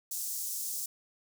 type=high-pass noise; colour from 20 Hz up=pink; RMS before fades=-36 dBFS; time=0.11-0.86 s; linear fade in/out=5 ms; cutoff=6300 Hz; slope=24 dB/octave; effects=none